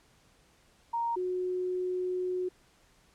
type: tone pair in turn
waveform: sine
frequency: 932.3 / 365.1 Hz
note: A#5 / F#4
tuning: 0 / -23 cents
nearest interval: octave + major third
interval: 1623 cents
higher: first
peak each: -28 / -29 dBFS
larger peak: first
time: 0.93-1.16 / 1.16-2.49 s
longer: second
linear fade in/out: 10 ms
effects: pink hiss -64 dBFS RMS until 3.14 s + low-pass 10000 Hz 12 dB/octave